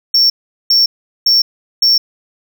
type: tone bursts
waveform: triangle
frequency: 5460 Hz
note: F8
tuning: 40 cents flat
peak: -6 dBFS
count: 4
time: 0.14-1.98 s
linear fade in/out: 5 ms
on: 160 ms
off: 400 ms
effects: none